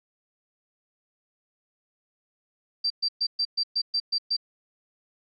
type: tone bursts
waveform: sine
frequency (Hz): 4691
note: D8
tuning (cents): -3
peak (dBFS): -22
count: 9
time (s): 2.84-4.367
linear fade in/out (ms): 10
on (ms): 63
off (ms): 120
effects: none